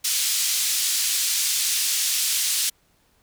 white band-pass noise, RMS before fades -23 dBFS, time 0.04-2.7 s, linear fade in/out 10 ms, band 3300 to 9300 Hz, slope 12 dB/octave, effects pink hiss -63 dBFS RMS until 3.22 s

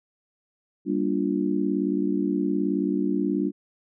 sine chord, G minor seventh, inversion none, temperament just, 196 / 235.2 / 294 / 352.8 Hz, G3 / Bb3 / D4 / F4, 0 / +16 / +2 / +18 cents, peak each -27 / -30 / -25 / -29 dBFS, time 0.85-3.52 s, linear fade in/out 50 ms, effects none

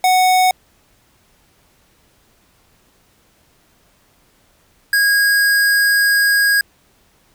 square tone pair in turn, 740 / 1640.3 Hz, F#5 / G#6, 0 / -22 cents, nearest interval octave + major second, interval 1378 cents, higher second, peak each -11 / -12 dBFS, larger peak first, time 0.04-0.51 / 4.93-6.61 s, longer second, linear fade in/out 2 ms, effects pink hiss -56 dBFS RMS until 7.34 s

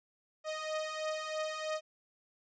sawtooth beating tone pair, 620 / 623.1 Hz, D#5 / D#5, -6 / +2 cents, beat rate 3.1 Hz, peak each -36 / -33 dBFS, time 0.44-1.81 s, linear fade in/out 50 ms, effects resampled to 16000 Hz

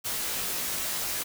white noise with comb filter, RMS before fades -31 dBFS, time 0.04-1.24 s, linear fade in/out 20 ms, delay 18 ms, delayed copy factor -1, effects none

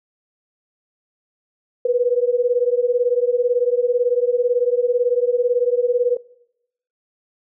sine beating tone pair, 480.9 / 498.9 Hz, B4 / B4, -46 / +17 cents, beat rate 18 Hz, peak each -18 / -18 dBFS, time 1.85-6.17 s, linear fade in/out 5 ms, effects noise-tail reverb RT60 0.8 s tail -21 dB re dry

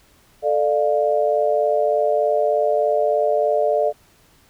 sine chord, D minor, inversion second, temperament equal with one note detuned, 440 / 595.2 / 698.5 Hz, A4 / D5 / F5, 0 / +23 / 0 cents, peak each -21 / -18 / -22 dBFS, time 0.42-3.93 s, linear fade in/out 50 ms, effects pink hiss -55 dBFS RMS until 4.49 s

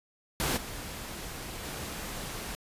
pink noise with level steps, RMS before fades -29 / -40 / -38 dBFS, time 0.4-2.55 s, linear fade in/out 0 ms, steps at 0.56 / 1.62 s, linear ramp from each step 20 ms, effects resampled to 32000 Hz

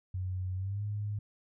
sine tone with pitch glide, 92.5 to 103.83 Hz, F#2 to G#2, 0 to 0 cents, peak -32 dBFS, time 0.14-1.19 s, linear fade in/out 5 ms, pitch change +200 cents, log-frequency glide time 0.55-0.83 s, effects none

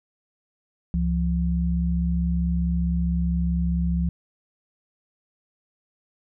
sine tone pair together, 68.2 / 172.8 Hz, C#2 / F3, -28 / -18 cents, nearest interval octave + major third, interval 1610 cents, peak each -23 dBFS, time 0.94-4.09 s, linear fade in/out 0 ms, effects none

